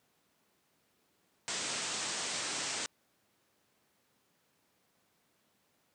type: low-pass noise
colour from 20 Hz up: white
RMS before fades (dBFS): -37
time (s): 1.48-2.86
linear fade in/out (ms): 0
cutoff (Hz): 8600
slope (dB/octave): 96
effects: pink hiss -73 dBFS RMS until 5.94 s + high-pass 150 Hz 12 dB/octave